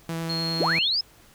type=tone with vibrato; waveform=sawtooth; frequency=164.81 Hz; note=E3; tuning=in tune; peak=-24 dBFS; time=0.09-0.79 s; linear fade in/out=2 ms; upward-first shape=sine; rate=10 Hz; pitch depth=8 cents each way
type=tone; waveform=sine; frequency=4262 Hz; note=C8; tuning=31 cents sharp; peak=-27 dBFS; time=0.29-0.89 s; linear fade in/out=10 ms
type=linear sweep; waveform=sine; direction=up; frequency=220 to 5274 Hz; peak=-21 dBFS; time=0.6-1.01 s; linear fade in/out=5 ms
effects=pink hiss -54 dBFS RMS until 1.34 s